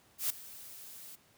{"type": "noise with ADSR envelope", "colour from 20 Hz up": "blue", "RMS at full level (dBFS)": -30, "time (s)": [0.18, 1.16], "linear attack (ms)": 120, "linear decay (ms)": 5, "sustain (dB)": -19, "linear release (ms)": 13, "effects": ["pink hiss -65 dBFS RMS until 1.37 s", "high-pass 80 Hz 12 dB/octave"]}